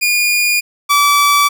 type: tone pair in turn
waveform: sawtooth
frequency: 2432 / 1153.1 Hz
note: D#7 / D6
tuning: -40 / -32 cents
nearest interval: octave + minor second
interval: 1292 cents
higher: first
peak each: -8 / -5 dBFS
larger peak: second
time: 0.01-0.61 / 0.89-1.49 s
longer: neither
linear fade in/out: 20 ms
effects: none